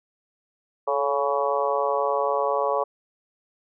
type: harmonic tone with a mistuned harmonic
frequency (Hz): 140.5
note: C#3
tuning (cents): +24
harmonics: 3 / 4 / 5 / 6 / 7 / 8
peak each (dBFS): -28 / -25 / -30 / -30 / -29 / -28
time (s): 0.87-2.84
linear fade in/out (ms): 10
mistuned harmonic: 3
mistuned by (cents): +40
effects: none